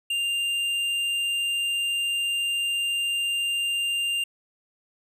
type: tone with tanh clipping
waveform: triangle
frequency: 2794 Hz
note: F7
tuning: in tune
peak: -25 dBFS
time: 0.1-4.24 s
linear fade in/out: 5 ms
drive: 13 dB
effects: none